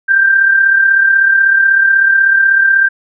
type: tone with amplitude modulation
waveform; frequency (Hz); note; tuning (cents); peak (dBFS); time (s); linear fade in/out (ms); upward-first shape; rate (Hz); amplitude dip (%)
sine; 1578; G6; +11; -4; 0.08-2.89; 20; sine; 36.2; 50
effects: none